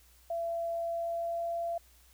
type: tone with pitch glide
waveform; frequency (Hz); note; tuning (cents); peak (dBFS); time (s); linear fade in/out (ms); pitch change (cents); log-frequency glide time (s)
sine; 674 to 679.9; E5 to F5; +38 to -47; -31; 0.3-1.78; 5; +15; 0.8-1.58
effects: added 60 Hz sine -61 dBFS peak until 2.13 s + white hiss -63 dBFS RMS until 2.13 s